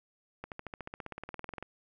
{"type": "accelerating click train", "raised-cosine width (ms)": 0.5, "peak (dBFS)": -25, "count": 21, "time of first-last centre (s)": [0.44, 1.626], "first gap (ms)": 78, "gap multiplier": 0.97, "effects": []}